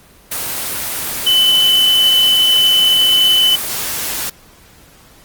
sine tone in noise, 3018 Hz, F#7, 34 cents sharp, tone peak -8 dBFS, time 1.26-3.56 s, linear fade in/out 10 ms, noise white, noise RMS -21 dBFS, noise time 0.31-4.3 s, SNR +10 dB, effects pink hiss -45 dBFS RMS until 5.24 s + Opus 24 kbps

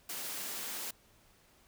white high-pass noise, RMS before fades -40 dBFS, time 0.09-0.91 s, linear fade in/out 5 ms, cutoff 160 Hz, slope 48 dB/octave, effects pink hiss -65 dBFS RMS until 1.67 s

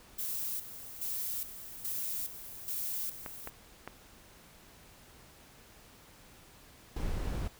violet noise with tremolo, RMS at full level -36 dBFS, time 0.18-3.5 s, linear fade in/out 10 ms, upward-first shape square, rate 1.2 Hz, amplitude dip 70%
clicks, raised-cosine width 0.5 ms, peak -25 dBFS, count 3, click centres 3.262 / 3.474 / 3.876 s
brown noise, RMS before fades -34 dBFS, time 6.96-7.48 s, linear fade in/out 5 ms
effects pink hiss -57 dBFS RMS until 7.59 s

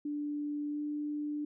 sine tone with pitch glide, 293.7 to 296.3 Hz, D4 to D4, 0 to +15 cents, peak -33 dBFS, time 0.05-1.45 s, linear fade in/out 5 ms, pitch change +15 cents, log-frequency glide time 0.69-0.8 s, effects none

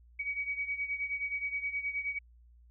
sine beating tone pair, 2261 / 2270.5 Hz, C#7 / C#7, +34 / +41 cents, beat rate 9.5 Hz, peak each -34 / -38 dBFS, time 0.19-2.19 s, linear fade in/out 10 ms, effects added 59 Hz sine -56 dBFS peak until 2.7 s

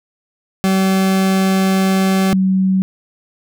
40% pulse / sine tone pair in turn, 190.9 / 189.25 Hz, G3 / F#3, -46 / +39 cents, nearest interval unison, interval 15 cents, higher first, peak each -11 / -11 dBFS, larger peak neither, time 0.64-2.33 / 2.33-2.82 s, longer first, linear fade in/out 0 ms, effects none

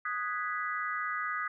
sine chord, G# minor seventh, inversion second, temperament equal, 1244.5 / 1480 / 1661.2 / 1975.5 Hz, D#6 / F#6 / G#6 / B6, 0 / 0 / 0 / 0 cents, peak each -34 / -39 / -39 / -38 dBFS, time 0.05-1.48 s, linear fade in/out 5 ms, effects none

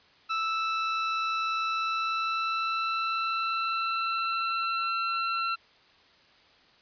sawtooth tone with pitch glide, 1318.5 to 1352.4 Hz, E6 to E6, 0 to +44 cents, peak -23 dBFS, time 0.29-5.56 s, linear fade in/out 20 ms, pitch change +44 cents, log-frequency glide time 1.68-5.24 s, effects white hiss -59 dBFS RMS until 6.81 s + resampled to 11025 Hz

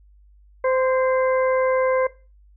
harmonic tone with a mistuned harmonic, 518 Hz, C5, 17 cents flat, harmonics 1 / 2 / 3 / 4, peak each -18 / -26 / -33 / -32 dBFS, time 0.64-2.07 s, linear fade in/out 5 ms, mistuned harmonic 3, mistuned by +36 cents, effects noise-tail reverb RT60 0.3 s tail -17 dB re dry + added 50 Hz sine -49 dBFS peak until 2.56 s

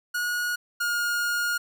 45% pulse tone pair in turn, 1449 / 1426.6 Hz, F#6 / F6, -37 / +36 cents, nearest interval unison, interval 27 cents, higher first, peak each -25 / -24 dBFS, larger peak second, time 0.14-0.56 / 0.8-1.58 s, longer second, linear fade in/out 10 ms, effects none

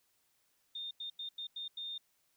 sine tone bursts at uneven times, 3640 Hz, A#7, 42 cents flat, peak -39 dBFS, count 6, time 0.75-0.91 / 1-1.1 / 1.19-1.29 / 1.38-1.47 / 1.56-1.68 / 1.77-1.98 s, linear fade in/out 5 ms, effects white hiss -75 dBFS RMS until 2.36 s

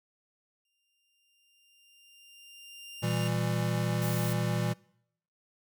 sawtooth tone with exponential growth, 2794 Hz, F7, in tune, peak -35 dBFS, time 0.65-3.28 s, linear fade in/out 2 ms, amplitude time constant 570 ms
square chord, E diminished, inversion second, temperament just, 118.67 / 164.81 / 197.78 Hz, Bb2 / E3 / G3, +31 / 0 / +16 cents, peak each -31 / -33 / -37 dBFS, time 3.02-4.74 s, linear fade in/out 20 ms
blue noise, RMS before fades -40 dBFS, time 4.02-4.33 s, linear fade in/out 2 ms
effects noise-tail reverb RT60 0.7 s tail -24 dB re dry

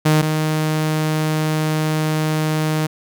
sawtooth tone pair in turn, 154.5 / 155.48 Hz, D#3 / D#3, -12 / -1 cents, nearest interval unison, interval 11 cents, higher second, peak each -8 / -13 dBFS, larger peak first, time 0.05-0.22 / 0.22-2.87 s, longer second, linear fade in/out 10 ms, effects none

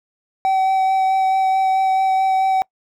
triangle tone with vibrato, 764 Hz, G5, 45 cents flat, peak -12 dBFS, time 0.45-2.62 s, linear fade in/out 0 ms, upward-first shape sine, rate 4.6 Hz, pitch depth 10 cents each way, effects noise-tail reverb RT60 0.1 s tail -25 dB re dry

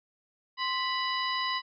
harmonic tone with a mistuned harmonic, 987.8 Hz, B5, in tune, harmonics 1 / 2 / 3 / 4 / 5, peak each -31 / -34 / -36 / -37 / -38 dBFS, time 0.57-1.62 s, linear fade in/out 50 ms, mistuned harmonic 1, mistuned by +94 cents, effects none

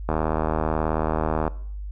click train, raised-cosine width 1 ms, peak -9 dBFS, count 110, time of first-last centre 0.09-1.479 s, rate 78.5 Hz, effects noise-tail reverb RT60 0.6 s tail -20 dB re dry + added 50 Hz sine -30 dBFS peak until 1.91 s

